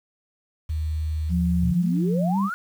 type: tone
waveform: sine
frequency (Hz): 77.78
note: D#2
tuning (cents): 0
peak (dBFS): -23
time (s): 0.69-1.72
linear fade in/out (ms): 10
type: tone with pitch glide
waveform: sine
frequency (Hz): 175.2 to 196.66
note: F3 to G3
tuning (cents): +6 to +6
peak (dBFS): -20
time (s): 1.29-2.5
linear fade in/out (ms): 50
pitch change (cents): +200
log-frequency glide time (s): 2.3-2.37
type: exponential sweep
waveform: sine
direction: up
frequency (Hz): 111.6 to 1480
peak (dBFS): -26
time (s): 1.63-2.54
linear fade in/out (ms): 0
effects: 8-bit

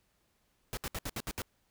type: noise bursts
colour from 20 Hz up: pink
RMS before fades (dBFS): -37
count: 7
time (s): 0.73-1.419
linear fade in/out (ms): 0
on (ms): 41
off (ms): 67
effects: pink hiss -74 dBFS RMS until 1.7 s

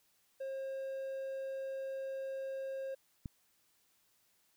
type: tone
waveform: triangle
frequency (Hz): 536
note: C5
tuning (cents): +42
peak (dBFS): -36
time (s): 0.4-2.95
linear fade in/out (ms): 10
type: click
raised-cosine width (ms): 5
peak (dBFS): -29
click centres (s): 3.258
effects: white hiss -73 dBFS RMS until 4.56 s

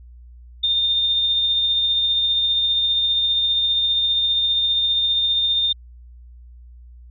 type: tone with tremolo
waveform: sine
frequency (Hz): 3630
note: A#7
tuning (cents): -47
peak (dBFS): -15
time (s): 0.63-5.73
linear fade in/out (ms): 10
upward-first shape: triangle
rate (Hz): 15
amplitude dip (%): 30
effects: added 60 Hz sine -40 dBFS peak until 7.1 s

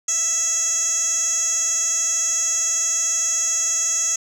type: tone with band-pass filter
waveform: 15% pulse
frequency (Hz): 659.3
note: E5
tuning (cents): 0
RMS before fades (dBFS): -21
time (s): 0.08-4.16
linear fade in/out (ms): 5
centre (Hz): 6700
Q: 9.8
effects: none

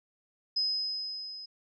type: tone with level ramp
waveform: sine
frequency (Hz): 5060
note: D#8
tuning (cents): +28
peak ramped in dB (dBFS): -25 to -41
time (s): 0.56-1.46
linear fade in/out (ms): 10
effects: none

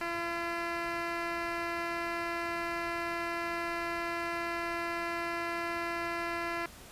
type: tone with low-pass filter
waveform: 10% pulse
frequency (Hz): 340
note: F4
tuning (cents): -46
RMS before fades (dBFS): -35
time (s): 0.01-6.66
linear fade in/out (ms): 2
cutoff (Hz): 3000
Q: 1.4
effects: pink hiss -51 dBFS RMS until 6.91 s + resampled to 32000 Hz

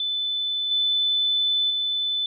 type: tone with level steps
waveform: sine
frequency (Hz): 3509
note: A7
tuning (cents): -5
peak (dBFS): -23 / -19 / -22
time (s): 0-2.26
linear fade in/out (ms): 2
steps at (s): 0.71 / 1.7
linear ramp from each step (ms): 5
effects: none

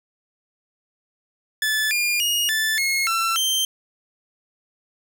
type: tone with pitch steps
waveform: sawtooth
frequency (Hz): 1737 / 2413 / 2869 / 1755 / 2163 / 1345 / 3134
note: A6 / D7 / F7 / A6 / C#7 / E6 / G7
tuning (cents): -23 / +46 / +46 / -5 / -43 / +34 / -1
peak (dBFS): -16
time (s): 1.62-3.65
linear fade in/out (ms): 2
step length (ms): 290
effects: none

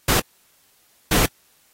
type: noise bursts at uneven times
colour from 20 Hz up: pink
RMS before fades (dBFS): -18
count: 2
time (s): 0.08-0.2 / 1.11-1.26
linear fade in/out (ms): 5
effects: white hiss -59 dBFS RMS until 1.73 s + AAC 48 kbps

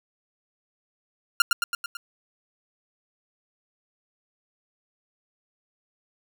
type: tone with echo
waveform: sawtooth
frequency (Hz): 1396.9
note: F6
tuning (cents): 0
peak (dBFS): -10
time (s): 1.4-1.42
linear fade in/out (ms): 2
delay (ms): 110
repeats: 5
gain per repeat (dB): -4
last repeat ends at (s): 1.97
effects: none

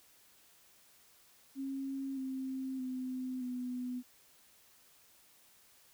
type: tone with pitch steps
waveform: sine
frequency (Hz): 270.9 / 263.5 / 256.3 / 249.3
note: C#4 / C4 / C4 / B3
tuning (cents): -40 / +12 / -36 / +16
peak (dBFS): -36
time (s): 1.55-4.03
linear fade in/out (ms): 50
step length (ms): 620
effects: white hiss -64 dBFS RMS until 5.93 s

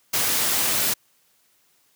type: noise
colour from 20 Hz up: white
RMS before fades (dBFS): -22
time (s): 0.13-0.94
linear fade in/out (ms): 10
effects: white hiss -63 dBFS RMS until 1.95 s + high-pass 80 Hz 12 dB/octave

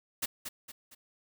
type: noise with echo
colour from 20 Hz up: white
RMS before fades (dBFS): -32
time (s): 0.22-0.26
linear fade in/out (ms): 10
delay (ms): 230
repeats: 3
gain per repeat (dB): -7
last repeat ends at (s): 0.95
effects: none

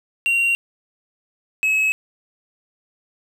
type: tone pair in turn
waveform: triangle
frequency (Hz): 2756 / 2572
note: F7 / E7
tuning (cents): -24 / -43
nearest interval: minor second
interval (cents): 119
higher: first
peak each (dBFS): -14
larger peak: neither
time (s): 0.26-0.55 / 1.63-1.92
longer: neither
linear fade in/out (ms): 0
effects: none

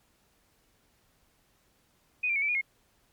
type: tone with pitch steps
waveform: sine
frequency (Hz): 2489 / 2364 / 2206 / 2313 / 2440 / 2155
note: D#7 / D7 / C#7 / D7 / D#7 / C#7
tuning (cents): 0 / +11 / -9 / -27 / -34 / -49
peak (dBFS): -25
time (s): 2.23-2.614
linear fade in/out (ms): 10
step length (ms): 64
effects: pink hiss -68 dBFS RMS until 3.12 s + MP3 96 kbps

